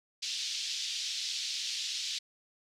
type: band-pass noise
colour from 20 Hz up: pink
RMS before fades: -36 dBFS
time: 0.22-2.19 s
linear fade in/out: 10 ms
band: 3300 to 5700 Hz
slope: 24 dB/octave
effects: none